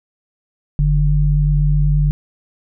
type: tone pair together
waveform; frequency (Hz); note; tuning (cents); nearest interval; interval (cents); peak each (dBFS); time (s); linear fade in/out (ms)
sine; 46.68 / 148.2; F#1 / D3; +16 / +16; octave + minor sixth; 2000; -14; 0.79-2.11; 0
effects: none